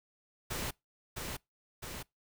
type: noise with echo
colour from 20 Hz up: pink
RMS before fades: -37 dBFS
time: 0.5-0.71 s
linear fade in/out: 10 ms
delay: 660 ms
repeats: 2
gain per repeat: -3 dB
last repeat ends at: 2.03 s
effects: noise-tail reverb RT60 0.2 s tail -25 dB re dry